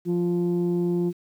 sine tone pair together, 174.6 / 349.2 Hz, F3 / F4, 0 / 0 cents, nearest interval octave, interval 1200 cents, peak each -22 dBFS, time 0.05-1.13 s, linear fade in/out 50 ms, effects tanh soft clip ceiling -17 dBFS + 9-bit

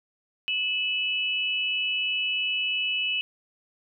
sine tone pair together, 2600 / 2957 Hz, E7 / F#7, -24 / -2 cents, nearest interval major second, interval 222 cents, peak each -27 / -27 dBFS, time 0.48-3.21 s, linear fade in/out 0 ms, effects none

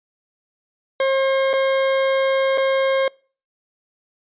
40% pulse tone with dropouts, 536 Hz, C5, 42 cents sharp, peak -15 dBFS, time 1-3.08 s, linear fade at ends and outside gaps 2 ms, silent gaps 1.532-1.536 / 2.576-2.58 s, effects noise-tail reverb RT60 0.4 s tail -26 dB re dry + resampled to 8000 Hz

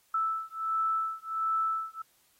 sine beating tone pair, 1316 / 1317.4 Hz, E6 / E6, -3 / -1 cents, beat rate 1.4 Hz, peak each -31 dBFS, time 0.14-2.02 s, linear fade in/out 5 ms, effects white hiss -67 dBFS RMS until 2.39 s + AAC 48 kbps

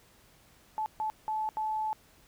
sine tone bursts at uneven times, 867 Hz, A5, 26 cents flat, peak -29 dBFS, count 4, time 0.78-0.86 / 1-1.1 / 1.28-1.49 / 1.57-1.93 s, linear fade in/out 0 ms, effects pink hiss -61 dBFS RMS until 2.27 s

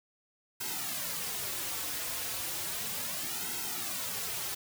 white noise with flanger, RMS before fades -36 dBFS, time 0.6-4.55 s, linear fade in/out 10 ms, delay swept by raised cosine 1.7 to 5.2 ms, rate 0.34 Hz, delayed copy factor -0.9, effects none

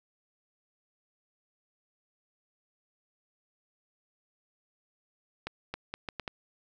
accelerating click train, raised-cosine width 0.3 ms, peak -19 dBFS, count 6, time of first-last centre 5.47-6.278 s, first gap 270 ms, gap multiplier 0.74, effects none

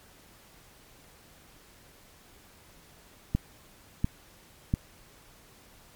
click train, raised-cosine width 5 ms, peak -12 dBFS, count 3, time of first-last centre 3.35-4.739 s, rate 1.44 Hz, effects pink hiss -56 dBFS RMS until 5.95 s + MP3 96 kbps

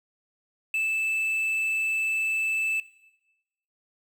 triangle tone with quantisation, 2633 Hz, E7, 3 cents flat, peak -22 dBFS, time 0.74-2.8 s, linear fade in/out 2 ms, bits 8, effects noise-tail reverb RT60 1.0 s tail -18 dB re dry

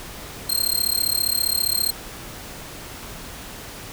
15% pulse tone with amplitude modulation, 4186 Hz, C8, in tune, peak -9 dBFS, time 0.49-1.91 s, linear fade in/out 10 ms, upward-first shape sine, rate 35 Hz, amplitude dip 95%, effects pink hiss -37 dBFS RMS until 3.92 s

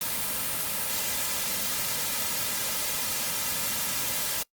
white noise with comb filter, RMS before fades -29 dBFS, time 0.01-4.43 s, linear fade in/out 5 ms, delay 2.7 ms, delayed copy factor -0.5, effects noise-tail reverb RT60 0.1 s tail -23 dB re dry + Opus 32 kbps

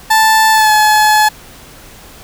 30% pulse tone with pitch glide, 880 to 854.5 Hz, A5 to G#5, 0 to +49 cents, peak -4 dBFS, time 0.1-1.29 s, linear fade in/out 10 ms, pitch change -51 cents, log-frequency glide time 0.52-0.72 s, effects pink hiss -37 dBFS RMS until 2.23 s

